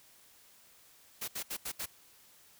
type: noise bursts at uneven times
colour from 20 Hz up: white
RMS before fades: -38 dBFS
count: 5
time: 1.21-1.28 / 1.35-1.43 / 1.5-1.57 / 1.65-1.72 / 1.79-1.86 s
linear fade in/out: 10 ms
effects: white hiss -61 dBFS RMS until 2.59 s